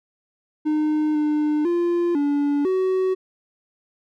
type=tone with pitch steps; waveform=triangle; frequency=305.4 / 300.9 / 346.2 / 287.5 / 375.1 Hz; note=D#4 / D4 / F4 / D4 / F#4; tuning=-32 / +42 / -15 / -37 / +24 cents; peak=-16 dBFS; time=0.65-3.15 s; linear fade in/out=20 ms; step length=500 ms; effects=none

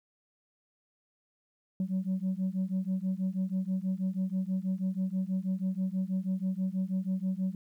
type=beating tone pair; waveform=sine; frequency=185 / 191.2 Hz; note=F#3 / G3; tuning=0 / -43 cents; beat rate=6.2 Hz; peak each=-30 dBFS; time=1.8-7.55 s; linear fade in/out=2 ms; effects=tanh soft clip ceiling -25 dBFS + 11-bit

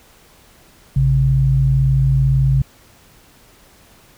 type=tone pair together; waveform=sine; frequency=56.63 / 134.7 Hz; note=A#1 / C#3; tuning=-49 / -49 cents; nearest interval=octave + minor third; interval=1500 cents; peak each=-18 / -12 dBFS; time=0.96-2.62 s; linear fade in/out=5 ms; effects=pink hiss -49 dBFS RMS until 4.17 s

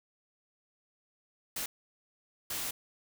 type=noise bursts at uneven times; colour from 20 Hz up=white; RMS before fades=-36 dBFS; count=2; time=1.56-1.66 / 2.5-2.71 s; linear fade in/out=5 ms; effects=none

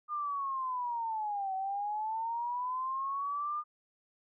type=linear two-way sweep; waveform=sine; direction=down then up; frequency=1215 to 756 to 1215 Hz; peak=-32 dBFS; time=0.08-3.64 s; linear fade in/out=50 ms; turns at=1.54 s; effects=none

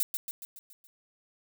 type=noise with echo; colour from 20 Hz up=violet; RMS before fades=-27 dBFS; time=0-0.03 s; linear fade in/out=0 ms; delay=140 ms; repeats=6; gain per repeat=-5 dB; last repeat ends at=0.87 s; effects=none

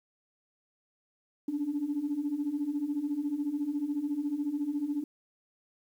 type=beating tone pair; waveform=sine; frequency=280.9 / 294.9 Hz; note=C#4 / D4; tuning=+23 / +7 cents; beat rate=14 Hz; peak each=-34 / -30 dBFS; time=1.48-5.04 s; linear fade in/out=5 ms; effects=tanh soft clip ceiling -22 dBFS + 10-bit

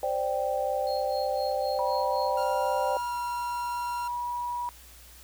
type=chord; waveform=sine; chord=C suspended second; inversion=none; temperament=equal; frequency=523.3 / 587.3 / 784 Hz; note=C5 / D5 / G5; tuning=0 / 0 / 0 cents; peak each=-30 dBFS; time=0.03-2.97 s; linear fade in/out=2 ms
type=tone with tremolo; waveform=triangle; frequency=4256 Hz; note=C8; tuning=29 cents sharp; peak=-37 dBFS; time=0.87-2.43 s; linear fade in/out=0 ms; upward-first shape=sine; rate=3.9 Hz; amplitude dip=90%
type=tone; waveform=sine; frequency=968 Hz; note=B5; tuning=35 cents flat; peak=-29 dBFS; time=1.79-4.69 s; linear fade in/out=0 ms
type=tone with pitch glide; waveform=sawtooth; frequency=1396.9 to 1382.5 Hz; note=F6 to F6; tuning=0 to -18 cents; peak=-36 dBFS; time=2.37-4.08 s; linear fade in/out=5 ms; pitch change=-18 cents; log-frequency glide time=3.08-3.14 s
effects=added 60 Hz sine -52 dBFS peak until 5.23 s + white hiss -52 dBFS RMS until 5.23 s

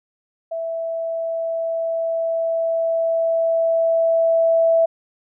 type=tone with level ramp; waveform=sine; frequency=659.3 Hz; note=E5; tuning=in tune; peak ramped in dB=-23 to -12 dBFS; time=0.51-4.86 s; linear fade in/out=10 ms; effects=none

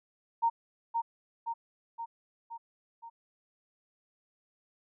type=tone with echo; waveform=sine; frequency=924 Hz; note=A#5; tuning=16 cents flat; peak=-23 dBFS; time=0.42-0.5 s; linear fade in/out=20 ms; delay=520 ms; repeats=5; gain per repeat=-4 dB; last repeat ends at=3.1 s; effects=none

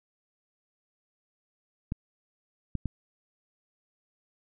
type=clicks; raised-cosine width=5 ms; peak=-18 dBFS; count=3; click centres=1.921 / 2.753 / 2.857 s; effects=none

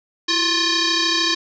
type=tone with frequency modulation; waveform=sine; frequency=333.4 Hz; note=E4; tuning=20 cents sharp; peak=-16 dBFS; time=0.28-1.35 s; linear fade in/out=10 ms; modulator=700 Hz; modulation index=7.3; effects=none

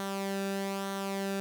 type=tone with flanger; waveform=sawtooth; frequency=196 Hz; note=G3; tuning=in tune; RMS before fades=-34 dBFS; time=0-1.4 s; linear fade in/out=0 ms; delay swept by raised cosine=0.4 to 0.96 ms; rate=1.1 Hz; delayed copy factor=-0.5; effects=none

